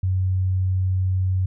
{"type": "tone", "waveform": "sine", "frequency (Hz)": 93.3, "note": "F#2", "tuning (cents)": 15, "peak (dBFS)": -18, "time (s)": [0.03, 1.46], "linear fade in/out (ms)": 5, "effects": []}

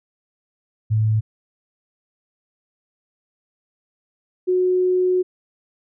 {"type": "tone pair in turn", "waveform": "sine", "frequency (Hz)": [109, 366], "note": ["A2", "F#4"], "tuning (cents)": [-16, -19], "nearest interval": "octave + major sixth", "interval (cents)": 2097, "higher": "second", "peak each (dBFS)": -15, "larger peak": "neither", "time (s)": [[0.9, 1.21], [4.47, 5.23]], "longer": "second", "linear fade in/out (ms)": 20, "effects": []}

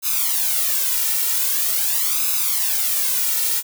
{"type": "noise with flanger", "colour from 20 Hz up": "blue", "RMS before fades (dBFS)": -20, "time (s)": [0.02, 3.63], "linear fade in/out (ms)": 50, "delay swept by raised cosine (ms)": [0.78, 2.18], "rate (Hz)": 0.44, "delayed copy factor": 0.9, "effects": []}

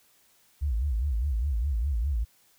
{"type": "tone with vibrato", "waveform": "sine", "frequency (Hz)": 63.2, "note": "B1", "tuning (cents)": 41, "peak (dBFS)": -24, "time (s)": [0.61, 2.25], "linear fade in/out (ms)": 20, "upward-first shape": "sine", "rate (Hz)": 4.9, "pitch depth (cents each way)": 280, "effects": ["white hiss -63 dBFS RMS until 2.58 s"]}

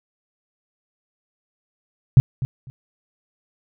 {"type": "tone with echo", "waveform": "sine", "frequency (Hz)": 129.7, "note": "C3", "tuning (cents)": -15, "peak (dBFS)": -5, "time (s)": [2.17, 2.2], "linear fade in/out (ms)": 0, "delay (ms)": 250, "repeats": 2, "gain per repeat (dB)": -15, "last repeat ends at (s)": 2.7, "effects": []}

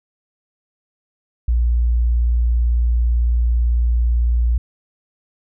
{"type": "tone", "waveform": "sine", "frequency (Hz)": 59, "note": "A#1", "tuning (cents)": 22, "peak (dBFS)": -13, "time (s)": [1.48, 4.58], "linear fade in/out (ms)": 5, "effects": []}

